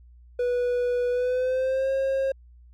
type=tone with pitch glide; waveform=triangle; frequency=490 to 537.4 Hz; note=B4 to C5; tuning=-14 to +46 cents; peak=-20 dBFS; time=0.39-2.32 s; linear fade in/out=5 ms; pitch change=+160 cents; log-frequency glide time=1.1-1.91 s; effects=added 60 Hz sine -48 dBFS peak until 2.73 s